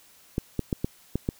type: clicks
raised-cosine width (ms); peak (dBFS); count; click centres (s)
3; -12; 6; 0.381 / 0.593 / 0.728 / 0.845 / 1.156 / 1.289
effects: white hiss -56 dBFS RMS until 1.39 s